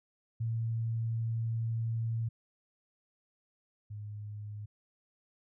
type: tone pair in turn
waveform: sine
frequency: 114 / 104.66 Hz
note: A#2 / G#2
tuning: -38 / +14 cents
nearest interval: minor second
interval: 148 cents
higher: first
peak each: -30 / -39 dBFS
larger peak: first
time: 0.4-2.29 / 3.9-4.66 s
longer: first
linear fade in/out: 10 ms
effects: none